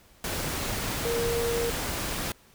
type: tone in noise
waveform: sine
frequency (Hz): 468.3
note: A#4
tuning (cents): +8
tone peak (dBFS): -26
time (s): 1.05-1.7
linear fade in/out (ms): 2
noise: pink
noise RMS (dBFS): -31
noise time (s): 0.24-2.32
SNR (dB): +2
effects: pink hiss -58 dBFS RMS until 2.54 s